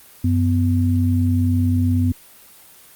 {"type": "tone pair together", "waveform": "sine", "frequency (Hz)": [93.8, 249.8], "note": ["F#2", "B3"], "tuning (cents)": [24, 20], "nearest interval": "octave + perfect fourth", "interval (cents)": 1696, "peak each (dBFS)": [-16, -19], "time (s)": [0.24, 2.12], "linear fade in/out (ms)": 5, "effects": ["white hiss -46 dBFS RMS until 2.95 s", "Opus 32 kbps"]}